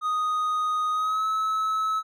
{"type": "tone with pitch glide", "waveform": "triangle", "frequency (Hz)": [1244.5, 1295.1], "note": ["D#6", "E6"], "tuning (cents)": [0, -31], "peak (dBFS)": -21, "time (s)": [0.01, 2.03], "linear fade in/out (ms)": 50, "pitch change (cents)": 69, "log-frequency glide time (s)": [0.92, 1.26], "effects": []}